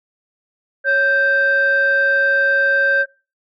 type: tone pair together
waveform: sine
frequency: 554.4 / 1568 Hz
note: C#5 / G6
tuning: 0 / 0 cents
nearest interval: octave + tritone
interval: 1800 cents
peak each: -18 / -12 dBFS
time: 0.84-3.06 s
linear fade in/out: 50 ms
effects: noise-tail reverb RT60 0.3 s tail -20 dB re dry + tanh soft clip ceiling -8 dBFS